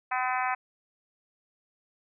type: harmonic tone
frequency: 254.1 Hz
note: B3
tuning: 49 cents sharp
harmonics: 3 / 4 / 5 / 6 / 7 / 8 / 9 / 10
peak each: -30 / -32 / -34 / -36 / -37 / -38 / -39 / -40 dBFS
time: 0.11-0.55 s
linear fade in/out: 10 ms
effects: none